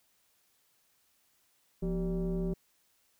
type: tone with frequency modulation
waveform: sine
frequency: 174.61 Hz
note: F3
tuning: in tune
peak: -28 dBFS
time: 1.82-2.54 s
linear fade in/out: 10 ms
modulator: 211 Hz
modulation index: 1.1
effects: tanh soft clip ceiling -26 dBFS + white hiss -71 dBFS RMS until 3.19 s